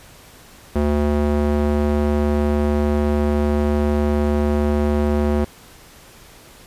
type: tone with band-pass filter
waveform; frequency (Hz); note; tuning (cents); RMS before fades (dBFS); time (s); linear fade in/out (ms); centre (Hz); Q
square; 73.42; D2; 0; -18; 0.75-5.45; 10; 350; 0.7
effects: pink hiss -45 dBFS RMS until 6.66 s + resampled to 32000 Hz